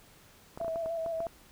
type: clicks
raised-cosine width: 1 ms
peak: -27 dBFS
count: 9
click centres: 0.575 / 0.613 / 0.646 / 0.681 / 0.759 / 0.86 / 1.062 / 1.204 / 1.268 s
type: tone with vibrato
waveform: sine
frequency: 659.3 Hz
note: E5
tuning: in tune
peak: -31 dBFS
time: 0.6-1.27 s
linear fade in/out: 5 ms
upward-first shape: square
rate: 6.7 Hz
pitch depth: 26 cents each way
effects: pink hiss -58 dBFS RMS until 1.51 s